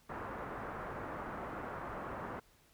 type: low-pass noise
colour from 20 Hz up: white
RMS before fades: -43 dBFS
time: 0.09-2.4 s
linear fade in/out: 10 ms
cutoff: 1400 Hz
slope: 24 dB/octave
effects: pink hiss -67 dBFS RMS until 2.73 s